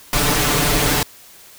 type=noise with comb filter; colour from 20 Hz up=pink; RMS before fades=-17 dBFS; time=0.13-1.03 s; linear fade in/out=2 ms; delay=6.8 ms; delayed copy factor=+0.85; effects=white hiss -44 dBFS RMS until 1.58 s